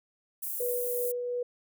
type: high-pass noise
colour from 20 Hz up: pink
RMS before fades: -35 dBFS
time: 0.42-1.12 s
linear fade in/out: 10 ms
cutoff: 11000 Hz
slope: 24 dB/octave
type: tone with tremolo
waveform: sine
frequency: 489 Hz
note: B4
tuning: 17 cents flat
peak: -28 dBFS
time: 0.6-1.43 s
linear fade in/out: 5 ms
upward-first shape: triangle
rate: 2.8 Hz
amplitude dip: 30%
effects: none